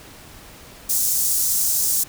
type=high-pass noise; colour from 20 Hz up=pink; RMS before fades=-20 dBFS; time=0.89-2.04 s; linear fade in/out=10 ms; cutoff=6400 Hz; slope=24 dB/octave; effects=pink hiss -43 dBFS RMS until 2.08 s